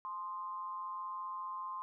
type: tone with amplitude modulation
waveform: sine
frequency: 1046.5 Hz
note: C6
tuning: in tune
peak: -36 dBFS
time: 0.05-1.82 s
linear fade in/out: 0 ms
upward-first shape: sine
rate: 185 Hz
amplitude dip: 60%
effects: none